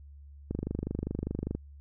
click train, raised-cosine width 3 ms, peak -19 dBFS, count 27, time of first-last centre 0.51-1.55 s, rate 25 Hz, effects added 71 Hz sine -47 dBFS peak until 1.8 s

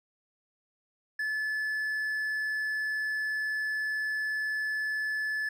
triangle tone, 1729 Hz, A6, 31 cents flat, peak -27 dBFS, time 1.19-5.49 s, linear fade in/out 5 ms, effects none

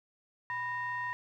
triangle ring-modulated tone, 432.9 Hz, A4, 28 cents flat, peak -28 dBFS, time 0.5-1.13 s, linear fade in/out 0 ms, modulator 1420 Hz, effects none

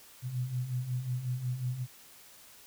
sine beating tone pair, 121.8 / 127.3 Hz, B2 / C3, -24 / -47 cents, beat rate 5.5 Hz, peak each -38 / -32 dBFS, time 0.22-1.87 s, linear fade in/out 50 ms, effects white hiss -55 dBFS RMS until 2.66 s

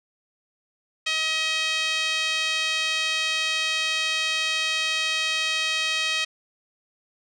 5% pulse tone with band-pass filter, 634 Hz, D#5, 32 cents sharp, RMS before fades -25 dBFS, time 1.06-6.25 s, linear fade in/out 10 ms, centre 2700 Hz, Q 1.6, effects none

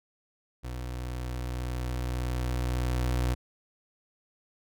30% pulse tone with level ramp, 61.74 Hz, B1, in tune, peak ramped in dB -32 to -22 dBFS, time 0.63-3.35 s, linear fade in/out 20 ms, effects none

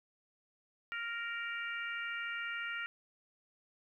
harmonic tone, 466.2 Hz, A#4, in tune, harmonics 3 / 4 / 5 / 6, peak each -40 / -42 / -44 / -46 dBFS, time 0.92-2.86 s, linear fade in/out 0 ms, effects 12-bit

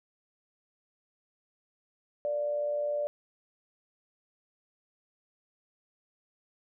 sine tone with amplitude modulation, 587 Hz, D5, 1 cent flat, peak -26 dBFS, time 2.25-3.07 s, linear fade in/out 0 ms, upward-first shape sine, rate 119 Hz, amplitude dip 40%, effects none

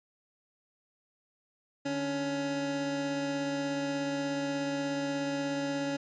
25% pulse tone pair together, 148.32 / 280 Hz, D3 / C#4, +17 / +18 cents, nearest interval major seventh, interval 1101 cents, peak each -38 / -27 dBFS, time 1.85-5.97 s, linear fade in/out 10 ms, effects resampled to 16000 Hz

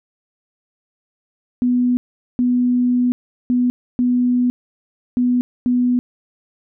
sine tone bursts at uneven times, 246.9 Hz, B3, in tune, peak -13 dBFS, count 6, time 1.62-1.97 / 2.39-3.12 / 3.5-3.7 / 3.99-4.5 / 5.17-5.41 / 5.66-5.99 s, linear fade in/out 0 ms, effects none

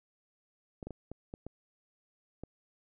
clicks, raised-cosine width 2 ms, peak -28 dBFS, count 7, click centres 0.828 / 0.87 / 0.907 / 1.116 / 1.339 / 1.466 / 2.436 s, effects none

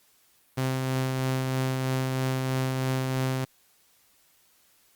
sawtooth tone with tremolo, 130.81 Hz, C3, in tune, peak -20 dBFS, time 0.57-3.45 s, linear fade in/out 10 ms, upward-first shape triangle, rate 3.1 Hz, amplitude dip 30%, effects white hiss -63 dBFS RMS until 4.95 s + Opus 48 kbps

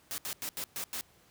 white noise bursts at uneven times, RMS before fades -37 dBFS, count 6, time 0.11-0.18 / 0.25-0.33 / 0.42-0.49 / 0.57-0.64 / 0.76-0.84 / 0.93-1.01 s, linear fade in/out 0 ms, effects pink hiss -63 dBFS RMS until 1.3 s + high-pass 60 Hz 12 dB/octave

